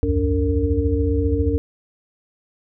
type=tone cluster; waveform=sine; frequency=65.2 / 78.3 / 92.8 / 287.1 / 456.3 Hz; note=C2 / D#2 / F#2 / D4 / A#4; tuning=-5 / +11 / +6 / -39 / -37 cents; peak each=-23 dBFS; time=0.03-1.58 s; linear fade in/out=0 ms; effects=none